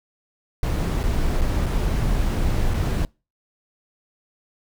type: noise with dropouts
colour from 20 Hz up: brown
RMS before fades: -21 dBFS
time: 0.63-3.05 s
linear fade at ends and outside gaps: 1 ms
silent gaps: 1.033-1.037 / 1.411-1.416 / 1.66-1.664 / 2.738-2.742 s
effects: noise-tail reverb RT60 0.3 s tail -26 dB re dry